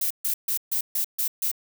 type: noise bursts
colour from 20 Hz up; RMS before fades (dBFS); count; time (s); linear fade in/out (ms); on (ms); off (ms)
violet; -25; 7; 0.01-1.515; 5; 95; 140
effects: none